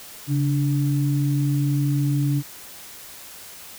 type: tone pair together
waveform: sine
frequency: 139.9 / 293 Hz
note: C#3 / D4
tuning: +16 / -4 cents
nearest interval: octave + minor second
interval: 1280 cents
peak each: -19 / -25 dBFS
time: 0.27-2.43 s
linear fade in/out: 50 ms
effects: white hiss -41 dBFS RMS until 3.78 s